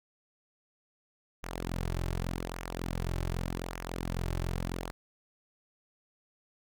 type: tone with flanger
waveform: sawtooth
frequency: 43.65 Hz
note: F1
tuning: in tune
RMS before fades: -35 dBFS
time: 1.43-4.91 s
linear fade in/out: 0 ms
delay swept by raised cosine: 0.23 to 4.23 ms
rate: 0.85 Hz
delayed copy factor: -0.65
effects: none